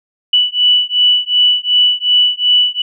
sine beating tone pair, 2961 / 2963.7 Hz, F#7 / F#7, +1 / +2 cents, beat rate 2.7 Hz, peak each -12 dBFS, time 0.33-2.82 s, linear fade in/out 5 ms, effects none

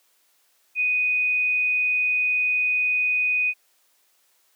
sine tone, 2489 Hz, D#7, in tune, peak -19 dBFS, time 0.75-3.54 s, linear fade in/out 50 ms, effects white hiss -64 dBFS RMS until 4.55 s + high-pass 400 Hz 12 dB/octave

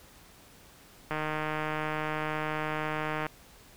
click train, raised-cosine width 0.5 ms, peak -17 dBFS, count 333, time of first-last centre 1.11-3.266 s, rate 154 Hz, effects pink hiss -55 dBFS RMS until 3.76 s

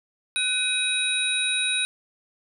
sine tone cluster, 1496 / 2517 / 3825 / 9530 Hz, F#6 / D#7 / A#7 / D9, +19 / +19 / +44 / +24 cents, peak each -33 / -26 / -25 / -29 dBFS, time 0.36-1.85 s, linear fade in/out 0 ms, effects none

